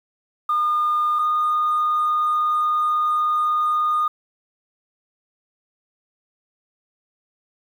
sine tone pair in turn, 1215 / 1224.9 Hz, D#6 / D#6, -42 / -27 cents, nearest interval unison, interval 15 cents, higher second, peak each -16 / -16 dBFS, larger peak neither, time 0.49-1.19 / 1.19-4.08 s, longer second, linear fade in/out 5 ms, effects tanh soft clip ceiling -13 dBFS + 8-bit

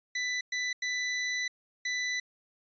sawtooth tone bursts at uneven times, 1989 Hz, B6, 12 cents sharp, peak -26 dBFS, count 4, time 0.15-0.41 / 0.52-0.73 / 0.82-1.48 / 1.85-2.2 s, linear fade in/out 5 ms, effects resampled to 16000 Hz

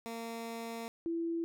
15% pulse / sine tone pair in turn, 229.6 / 333.9 Hz, A#3 / E4, -26 / +22 cents, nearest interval tritone, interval 648 cents, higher second, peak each -33 / -32 dBFS, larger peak second, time 0.06-0.88 / 1.06-1.44 s, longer first, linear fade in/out 0 ms, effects none

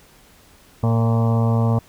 harmonic tone with a mistuned harmonic, 114.7 Hz, A#2, 28 cents flat, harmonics 1 / 2 / 4 / 5 / 6 / 7 / 8 / 9 / 10, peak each -16 / -22 / -28 / -30 / -32 / -33 / -34 / -35 / -36 dBFS, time 0.83-1.79 s, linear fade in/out 5 ms, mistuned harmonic 6, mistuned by -17 cents, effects pink hiss -51 dBFS RMS until 1.88 s

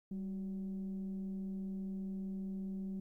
sine tone with frequency modulation, 193.5 Hz, G3, 22 cents flat, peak -37 dBFS, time 0.11-3 s, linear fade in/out 5 ms, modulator 176 Hz, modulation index 0.3, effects tanh soft clip ceiling -34 dBFS + 13-bit

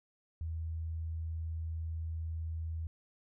sine tone, 81.1 Hz, E2, 28 cents flat, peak -35 dBFS, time 0.41-2.87 s, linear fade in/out 0 ms, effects none

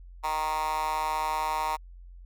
10% pulse tone with high-pass filter, 155.56 Hz, D#3, in tune, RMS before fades -29 dBFS, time 0.23-1.77 s, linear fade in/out 20 ms, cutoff 950 Hz, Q 4.7, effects added 44 Hz sine -44 dBFS peak until 2.25 s

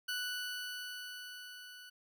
20% pulse tone with level ramp, 1483 Hz, F#6, 4 cents sharp, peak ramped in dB -30 to -46 dBFS, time 0.08-1.9 s, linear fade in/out 10 ms, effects none

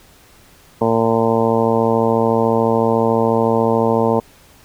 harmonic tone, 113.9 Hz, A#2, 40 cents flat, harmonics 1 / 2 / 3 / 4 / 5 / 6 / 7 / 8 / 9, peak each -24 / -19 / -24 / -17 / -21 / -25 / -25 / -22 / -27 dBFS, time 0.81-4.2 s, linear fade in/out 5 ms, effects pink hiss -48 dBFS RMS until 4.64 s

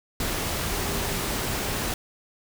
sine tone in noise, 400 Hz, G4, 35 cents sharp, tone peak -37 dBFS, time 0.71-1.27 s, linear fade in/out 2 ms, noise pink, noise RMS -28 dBFS, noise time 0.2-1.94 s, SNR -12 dB, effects none

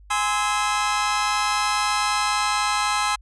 sawtooth chord, Ab augmented, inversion none, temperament just, 830.6 / 1038.3 / 1297.8 Hz, Ab5 / C6 / E6, 0 / -14 / -27 cents, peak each -21 dBFS, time 0.1-3.16 s, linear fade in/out 10 ms, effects added 50 Hz sine -45 dBFS peak until 3.21 s + resampled to 24000 Hz

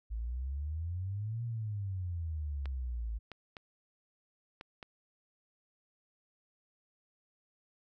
sine exponential two-way sweep, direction up then down, 53.3 to 119.1 to 53.3 Hz, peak -34 dBFS, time 0.1-3.19 s, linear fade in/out 20 ms, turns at 1.44 s
clicks, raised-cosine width 0.3 ms, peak -29 dBFS, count 5, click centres 2.657 / 3.317 / 3.568 / 4.611 / 4.828 s
effects none

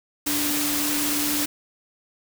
sine tone in noise, 293.7 Hz, D4, in tune, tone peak -27 dBFS, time 0.26-1.46 s, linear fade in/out 10 ms, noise white, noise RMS -25 dBFS, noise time 0.26-1.46 s, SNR -5 dB, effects none

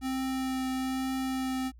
square tone with vibrato, 261.6 Hz, C4, in tune, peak -30 dBFS, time 0.01-1.72 s, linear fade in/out 50 ms, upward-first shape triangle, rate 1.1 Hz, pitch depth 11 cents each way, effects added 59 Hz sine -49 dBFS peak until 1.79 s

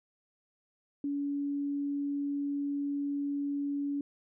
sine tone, 284.2 Hz, C#4, 43 cents sharp, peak -30 dBFS, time 1.04-4.01 s, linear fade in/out 2 ms, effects none

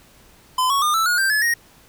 square tone with pitch steps, 1019 / 1111.2 / 1211.8 / 1321.5 / 1441.1 / 1571.5 / 1713.7 / 1868.9 Hz, C6 / C#6 / D#6 / E6 / F#6 / G6 / A6 / A#6, -46 / +4 / -46 / +4 / -46 / +4 / -46 / +4 cents, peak -17 dBFS, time 0.58-1.54 s, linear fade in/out 5 ms, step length 120 ms, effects pink hiss -51 dBFS RMS until 1.88 s

